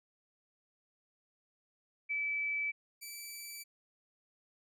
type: tone pair in turn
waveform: sine / 10% pulse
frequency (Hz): 2306 / 2317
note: D7 / D7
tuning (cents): -32 / -24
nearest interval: unison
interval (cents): 8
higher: second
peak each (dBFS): -32 / -35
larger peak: first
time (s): 2.09-2.72 / 3.01-3.64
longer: neither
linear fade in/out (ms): 20
effects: none